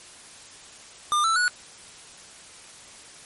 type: tone with pitch steps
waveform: square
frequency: 1203 / 1327.1 / 1464.1 Hz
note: D6 / E6 / F#6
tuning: +41 / +11 / -19 cents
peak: -20 dBFS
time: 1.12-1.48 s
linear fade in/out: 0 ms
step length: 120 ms
effects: white hiss -46 dBFS RMS until 3.25 s + MP3 48 kbps